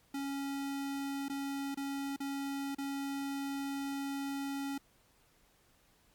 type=tone with dropouts; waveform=square; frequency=277.2 Hz; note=C#4; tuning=in tune; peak=-36 dBFS; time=0.14-4.78 s; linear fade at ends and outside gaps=5 ms; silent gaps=1.284-1.297 / 1.746-1.772 / 2.163-2.202 / 2.749-2.783 s; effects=pink hiss -68 dBFS RMS until 6.14 s + MP3 96 kbps